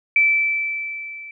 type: tone with level ramp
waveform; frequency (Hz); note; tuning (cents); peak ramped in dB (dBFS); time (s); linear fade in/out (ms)
sine; 2323; D7; -20; -11 to -34; 0.16-1.31; 2
effects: none